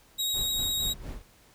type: tone with vibrato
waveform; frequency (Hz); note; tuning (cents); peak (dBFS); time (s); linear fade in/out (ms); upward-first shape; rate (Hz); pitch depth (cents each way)
sawtooth; 3796; A#7; +31; -24; 0.18-0.94; 20; sine; 9.9; 12
type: noise with tremolo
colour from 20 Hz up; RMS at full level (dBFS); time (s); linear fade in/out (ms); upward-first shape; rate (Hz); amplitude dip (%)
brown; -36; 0.34-1.22; 5; sine; 4.3; 70
effects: pink hiss -59 dBFS RMS until 1.54 s